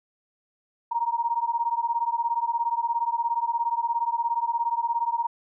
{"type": "beating tone pair", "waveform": "sine", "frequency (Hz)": [928, 945], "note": ["A#5", "A#5"], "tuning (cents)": [-8, 23], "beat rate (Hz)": 17, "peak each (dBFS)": -26, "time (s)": [0.91, 5.27], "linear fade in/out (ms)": 10, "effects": []}